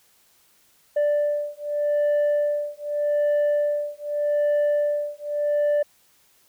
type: beating tone pair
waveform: sine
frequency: 587.3 / 588.13 Hz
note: D5 / D5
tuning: 0 / +2 cents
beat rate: 0.83 Hz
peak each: -21 dBFS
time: 0.96-5.83 s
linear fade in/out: 10 ms
effects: tanh soft clip ceiling -17 dBFS + white hiss -60 dBFS RMS until 6.48 s